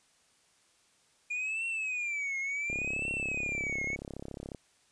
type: tone with vibrato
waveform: triangle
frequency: 2419 Hz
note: D#7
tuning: 49 cents flat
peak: -30 dBFS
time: 1.3-3.96 s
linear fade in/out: 10 ms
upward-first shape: triangle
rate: 0.69 Hz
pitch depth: 210 cents each way
type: click train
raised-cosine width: 2 ms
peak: -27 dBFS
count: 64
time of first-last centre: 2.7-4.548 s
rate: 34.1 Hz
effects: white hiss -67 dBFS RMS until 4.91 s + resampled to 22050 Hz